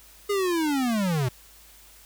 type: linear sweep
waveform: square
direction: down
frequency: 415.3 to 118.5 Hz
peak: -23 dBFS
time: 0.29-1.29 s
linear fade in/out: 10 ms
effects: added 50 Hz sine -56 dBFS peak until 2.05 s + white hiss -52 dBFS RMS until 2.05 s